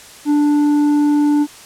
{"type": "tone with tanh clipping", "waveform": "sine", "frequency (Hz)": 293.7, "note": "D4", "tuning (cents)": 0, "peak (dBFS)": -12, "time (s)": [0.25, 1.47], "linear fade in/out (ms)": 50, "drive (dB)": 6, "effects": ["white hiss -39 dBFS RMS until 1.65 s", "low-pass 10000 Hz 12 dB/octave"]}